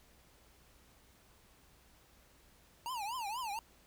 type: tone with vibrato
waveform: square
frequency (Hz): 909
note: A#5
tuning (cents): -44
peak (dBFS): -38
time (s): 2.86-3.59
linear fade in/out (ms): 0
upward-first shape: triangle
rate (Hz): 4.2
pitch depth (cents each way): 270
effects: added 60 Hz sine -69 dBFS peak until 3.86 s + pink hiss -65 dBFS RMS until 3.86 s